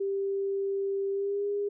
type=tone with pitch glide; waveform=sine; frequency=393.6 to 406.8 Hz; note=G4 to G#4; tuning=+7 to -36 cents; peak=-27 dBFS; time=0-1.69 s; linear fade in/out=10 ms; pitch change=+57 cents; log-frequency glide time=1.11-1.47 s; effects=none